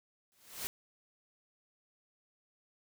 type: noise with exponential growth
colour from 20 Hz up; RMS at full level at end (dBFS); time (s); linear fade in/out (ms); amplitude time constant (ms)
white; -35; 0.32-0.67; 0; 75
effects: none